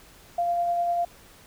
sine tone with tremolo, 694 Hz, F5, 11 cents flat, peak -21 dBFS, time 0.38-1.05 s, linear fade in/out 5 ms, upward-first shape sine, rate 10 Hz, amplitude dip 25%, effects pink hiss -52 dBFS RMS until 1.46 s

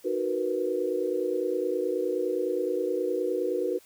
sine chord, B major seventh, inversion first, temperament equal with one note detuned, 311.1 / 370 / 464.3 / 493.9 Hz, D#4 / F#4 / A#4 / B4, 0 / 0 / -7 / 0 cents, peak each -34 / -29 / -32 / -30 dBFS, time 0.04-3.79 s, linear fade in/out 20 ms, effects white hiss -57 dBFS RMS until 3.85 s + high-pass 60 Hz 12 dB/octave

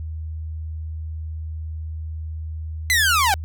sawtooth linear sweep, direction down, 2062 to 740 Hz, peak -12 dBFS, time 2.9-3.34 s, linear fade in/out 0 ms, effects added 79 Hz sine -27 dBFS peak until 3.44 s

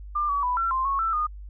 sine tone with pitch steps, 1194 / 1138 / 992 / 1354 / 1047 / 1102 / 1331 / 1225 Hz, D6 / C#6 / B5 / E6 / C6 / C#6 / E6 / D#6, +28 / +45 / +7 / +46 / +1 / -11 / +16 / -27 cents, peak -22 dBFS, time 0.15-1.27 s, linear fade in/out 10 ms, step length 140 ms, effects added 50 Hz sine -37 dBFS peak until 1.49 s

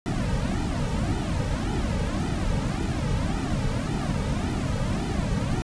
brown noise with flanger, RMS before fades -26 dBFS, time 0.06-5.62 s, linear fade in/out 0 ms, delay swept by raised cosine 1.8 to 2.9 ms, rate 1.8 Hz, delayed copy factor -0.85, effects resampled to 22050 Hz

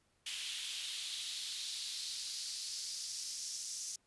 pink noise with high-pass filter sweep, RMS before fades -42 dBFS, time 0.26-3.96 s, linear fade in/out 5 ms, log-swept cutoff 3000 to 6000 Hz, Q 2.9, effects pink hiss -75 dBFS RMS until 4.06 s + resampled to 24000 Hz

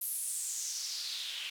white noise with band-pass filter sweep, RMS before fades -38 dBFS, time 0.01-1.5 s, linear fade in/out 5 ms, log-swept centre 12000 to 2800 Hz, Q 3.8, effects none

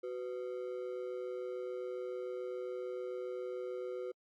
triangle ring-modulated tone, 435.8 Hz, A4, 17 cents flat, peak -33 dBFS, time 0.03-4.12 s, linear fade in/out 10 ms, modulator 63.5 Hz, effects AAC 64 kbps

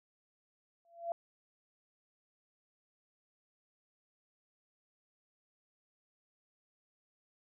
sine tone with exponential growth, 680 Hz, F5, 46 cents flat, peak -30 dBFS, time 0.85-1.12 s, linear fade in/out 1 ms, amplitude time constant 58 ms, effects none

